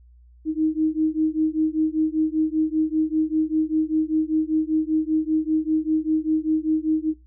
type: beating tone pair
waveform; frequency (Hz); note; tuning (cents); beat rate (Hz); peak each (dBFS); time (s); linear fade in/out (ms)
sine; 311.1 / 316.2; D#4 / D#4; 0 / +28; 5.1; -22; 0.45-7.14; 50
effects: noise-tail reverb RT60 0.2 s tail -19 dB re dry + added 60 Hz sine -48 dBFS peak until 7.26 s